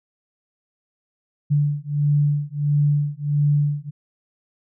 sine beating tone pair, 145.3 / 146.8 Hz, D3 / D3, -18 / 0 cents, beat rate 1.5 Hz, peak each -20 dBFS, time 1.5-3.91 s, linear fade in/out 20 ms, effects none

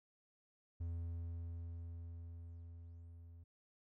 triangle tone with level ramp, 84.4 Hz, E2, 41 cents sharp, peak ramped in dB -37 to -52 dBFS, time 0.8-3.44 s, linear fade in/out 10 ms, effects none

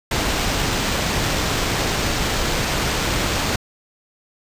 pink noise with sample-and-hold, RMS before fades -21 dBFS, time 0.11-3.56 s, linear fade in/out 5 ms, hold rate 11025 Hz, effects resampled to 32000 Hz

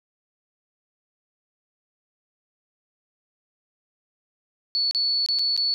sine tone with dropouts, 4435 Hz, C#8, in tune, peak -20 dBFS, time 4.75-5.74 s, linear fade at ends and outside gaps 0 ms, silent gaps 4.911-4.948 / 5.262-5.287 / 5.388-5.393 / 5.565-5.576 s, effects none

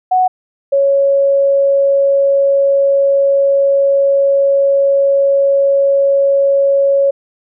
sine tone pair in turn, 740 / 554.4 Hz, F#5 / C#5, 0 / 0 cents, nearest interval perfect fourth, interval 500 cents, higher first, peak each -8 dBFS, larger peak neither, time 0.11-0.28 / 0.72-7.11 s, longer second, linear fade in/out 10 ms, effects none

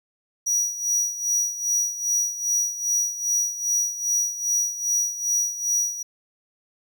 square tone with tremolo, 5800 Hz, F#8, 35 cents flat, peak -19 dBFS, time 0.46-6.03 s, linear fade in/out 10 ms, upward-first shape sine, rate 2.5 Hz, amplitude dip 75%, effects none

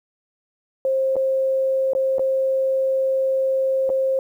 sine tone with dropouts, 531 Hz, C5, 25 cents sharp, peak -17 dBFS, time 0.85-4.19 s, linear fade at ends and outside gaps 1 ms, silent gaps 1.157-1.165 / 1.934-1.95 / 2.184-2.194 / 3.893-3.9 s, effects 9-bit

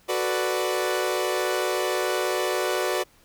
sawtooth chord, B minor seventh, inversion second, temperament equal, 370 / 440 / 493.9 / 587.3 Hz, F#4 / A4 / B4 / D5, 0 / 0 / 0 / 0 cents, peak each -23 / -29 / -25 / -25 dBFS, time 0.08-3.04 s, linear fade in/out 20 ms, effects pink hiss -58 dBFS RMS until 3.24 s

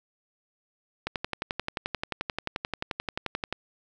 click train, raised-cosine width 0.3 ms, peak -13 dBFS, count 29, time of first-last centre 1.07-3.526 s, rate 11.4 Hz, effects none

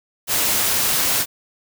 white noise, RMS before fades -19 dBFS, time 0.27-1.26 s, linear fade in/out 50 ms, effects none

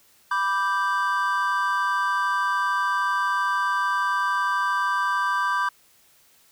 triangle chord, G major, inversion first, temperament equal, 987.8 / 1174.7 / 1568 Hz, B5 / D6 / G6, 0 / 0 / 0 cents, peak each -24 / -23 / -24 dBFS, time 0.31-5.69 s, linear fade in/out 5 ms, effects white hiss -58 dBFS RMS until 6.51 s

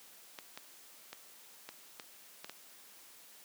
clicks, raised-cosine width 0.2 ms, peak -26 dBFS, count 7, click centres 0.388 / 0.575 / 1.13 / 1.69 / 1.998 / 2.445 / 2.496 s, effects white hiss -57 dBFS RMS until 3.44 s + high-pass 200 Hz 12 dB/octave

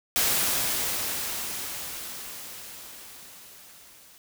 white noise with level ramp, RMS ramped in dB -23 to -53 dBFS, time 0.16-4.18 s, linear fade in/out 0 ms, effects none

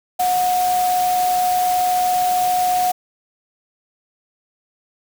sine tone in noise, 728 Hz, F#5, 28 cents flat, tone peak -15 dBFS, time 0.19-2.92 s, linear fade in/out 10 ms, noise white, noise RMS -28 dBFS, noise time 0.19-2.92 s, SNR +10 dB, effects none

